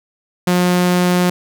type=tone; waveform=sawtooth; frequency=178.9 Hz; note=F3; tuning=42 cents sharp; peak=-8 dBFS; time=0.47-1.3 s; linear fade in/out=5 ms; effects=none